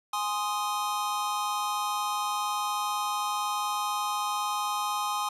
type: chord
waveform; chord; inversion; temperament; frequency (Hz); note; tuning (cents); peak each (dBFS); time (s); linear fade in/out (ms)
square; Ab major; none; equal; 830.6 / 1046.5 / 1244.5; Ab5 / C6 / Eb6; 0 / 0 / 0; -33; 0.13-5.29; 5
effects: resampled to 32000 Hz